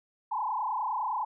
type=tone with frequency modulation; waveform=sine; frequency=932.3 Hz; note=A#5; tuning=in tune; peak=-28 dBFS; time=0.31-1.25 s; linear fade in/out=10 ms; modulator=29.7 Hz; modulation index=3.5; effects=none